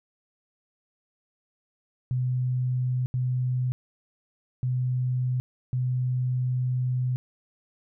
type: tone bursts at uneven times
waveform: sine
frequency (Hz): 126.4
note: B2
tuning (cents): +41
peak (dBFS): -23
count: 4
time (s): 2.11-3.06 / 3.14-3.72 / 4.63-5.4 / 5.73-7.16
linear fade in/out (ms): 0
effects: none